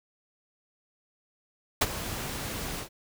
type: noise with ADSR envelope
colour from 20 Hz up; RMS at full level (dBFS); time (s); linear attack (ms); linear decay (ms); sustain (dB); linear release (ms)
pink; -20; 1.81-2.89; 8; 35; -15; 100
effects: none